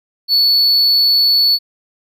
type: tone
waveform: triangle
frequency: 4435 Hz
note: C#8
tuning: in tune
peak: -8 dBFS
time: 0.28-1.59 s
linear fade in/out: 50 ms
effects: none